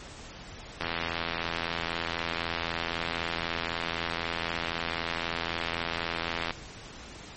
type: click train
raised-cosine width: 0.3 ms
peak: -13 dBFS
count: 479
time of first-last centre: 0.81-6.507 s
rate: 83.9 Hz
effects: pink hiss -45 dBFS RMS until 7.36 s + MP3 32 kbps